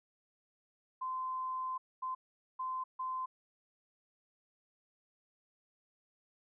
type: tone bursts at uneven times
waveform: sine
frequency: 1033 Hz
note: C6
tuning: 22 cents flat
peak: -35 dBFS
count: 4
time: 1.01-1.78 / 2.02-2.15 / 2.59-2.84 / 2.99-3.26 s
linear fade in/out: 10 ms
effects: none